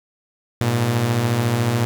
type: beating tone pair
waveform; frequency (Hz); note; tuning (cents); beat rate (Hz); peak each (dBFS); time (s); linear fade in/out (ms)
sawtooth; 104.9 / 118.9; G#2 / A#2; +18 / +35; 14; -21 / -14; 0.61-1.85; 0
effects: 7-bit